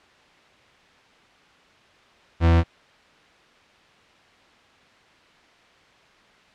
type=tone; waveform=40% pulse; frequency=83.6 Hz; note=E2; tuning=25 cents sharp; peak=-13 dBFS; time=2.4-2.64 s; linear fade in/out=50 ms; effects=white hiss -54 dBFS RMS until 6.54 s + low-pass 3000 Hz 12 dB/octave